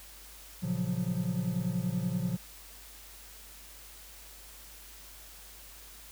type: chord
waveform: triangle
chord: Gb major seventh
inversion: first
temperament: equal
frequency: 116.54 / 138.59 / 174.61 / 185 Hz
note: Bb2 / Db3 / F3 / Gb3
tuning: 0 / 0 / 0 / 0 cents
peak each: -35 / -35 / -30 / -33 dBFS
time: 0.62-2.37 s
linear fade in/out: 20 ms
effects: added 50 Hz sine -54 dBFS peak until 6.11 s + white hiss -51 dBFS RMS until 6.11 s